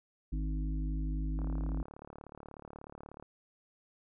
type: harmonic tone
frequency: 51.91 Hz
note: G#1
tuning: in tune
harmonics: 1 / 3 / 5 / 6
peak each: -32 / -41 / -43 / -46 dBFS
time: 0.32-1.83 s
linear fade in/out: 10 ms
type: click train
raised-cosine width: 1 ms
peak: -33 dBFS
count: 68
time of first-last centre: 1.39-3.226 s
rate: 36.5 Hz
effects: none